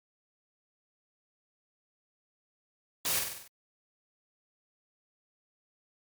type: noise with echo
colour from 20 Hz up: white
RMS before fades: -30 dBFS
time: 3.05-3.19 s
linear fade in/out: 2 ms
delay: 48 ms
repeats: 6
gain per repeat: -4 dB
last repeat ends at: 3.478 s
effects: high-pass 80 Hz 12 dB/octave + MP3 96 kbps